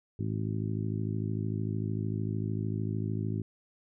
harmonic tone, 53.3 Hz, G#1, 46 cents sharp, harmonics 2 / 3 / 4 / 5 / 6 / 7, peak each -32 / -36 / -38 / -40 / -42 / -43 dBFS, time 0.19-3.42 s, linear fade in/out 5 ms, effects none

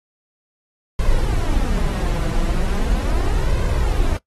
brown noise with flanger, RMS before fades -18 dBFS, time 0.99-4.17 s, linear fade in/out 2 ms, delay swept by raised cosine 1.9 to 6 ms, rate 0.38 Hz, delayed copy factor +0.55, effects noise-tail reverb RT60 0.1 s tail -18 dB re dry + AAC 32 kbps

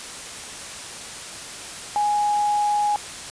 sine tone in noise, 830.6 Hz, G#5, in tune, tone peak -18 dBFS, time 1.96-2.96 s, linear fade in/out 0 ms, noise white, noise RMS -35 dBFS, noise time 0-3.3 s, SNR +14 dB, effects resampled to 22050 Hz

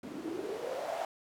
white noise with band-pass filter sweep, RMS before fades -38 dBFS, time 0.03-1.05 s, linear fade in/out 2 ms, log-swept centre 250 to 740 Hz, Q 6, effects none

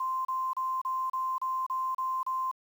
sine tone bursts, 1042 Hz, C6, 7 cents flat, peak -28 dBFS, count 9, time 0-2.514 s, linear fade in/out 5 ms, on 250 ms, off 33 ms, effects 9-bit

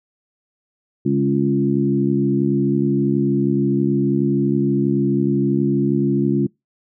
harmonic tone with a mistuned harmonic, 69.4 Hz, C#2, 3 cents sharp, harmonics 2 / 3 / 4 / 5, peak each -21 / -20 / -20 / -21 dBFS, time 1.05-6.47 s, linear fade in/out 10 ms, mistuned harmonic 3, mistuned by -24 cents, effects noise-tail reverb RT60 0.2 s tail -25 dB re dry

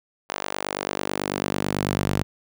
sawtooth tone with high-pass filter sweep, 49.1 Hz, G1, 4 cents sharp, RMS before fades -27 dBFS, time 0.29-2.23 s, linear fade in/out 0 ms, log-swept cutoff 740 to 110 Hz, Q 0.95, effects none

